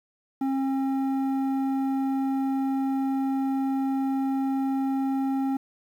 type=tone with low-pass filter; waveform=square; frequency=269.1 Hz; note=C4; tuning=49 cents sharp; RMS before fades=-26 dBFS; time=0.41-5.57 s; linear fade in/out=5 ms; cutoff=780 Hz; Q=1.1; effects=9-bit